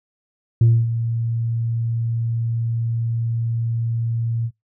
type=tone with ADSR envelope; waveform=sine; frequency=115.6 Hz; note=A#2; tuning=14 cents flat; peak=-7 dBFS; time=0.61-4.51 s; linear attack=4 ms; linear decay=250 ms; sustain=-12 dB; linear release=59 ms; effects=noise-tail reverb RT60 0.2 s tail -26 dB re dry + tanh soft clip ceiling -8 dBFS